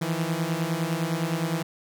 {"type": "beating tone pair", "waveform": "sawtooth", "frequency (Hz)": [159.5, 169.3], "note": ["D#3", "E3"], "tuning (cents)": [43, 46], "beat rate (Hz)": 9.8, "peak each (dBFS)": -24, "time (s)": [0.01, 1.63], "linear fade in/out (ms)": 10, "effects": []}